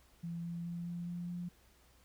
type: tone with pitch steps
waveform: sine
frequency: 169.1 / 170.37 / 171.66 / 172.95 / 174.26 / 175.57 Hz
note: E3 / F3 / F3 / F3 / F3 / F3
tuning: +44 / -43 / -30 / -17 / -4 / +9 cents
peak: -38 dBFS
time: 0.23-1.49 s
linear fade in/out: 10 ms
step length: 210 ms
effects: added 61 Hz sine -68 dBFS peak until 2.04 s + pink hiss -67 dBFS RMS until 2.04 s